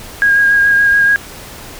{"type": "tone with vibrato", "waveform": "sine", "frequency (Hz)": 1631, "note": "G#6", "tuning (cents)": -32, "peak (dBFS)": -7, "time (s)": [0.22, 1.16], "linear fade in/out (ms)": 0, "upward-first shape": "sine", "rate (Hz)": 7, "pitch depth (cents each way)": 18, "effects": ["pink hiss -32 dBFS RMS until 1.79 s"]}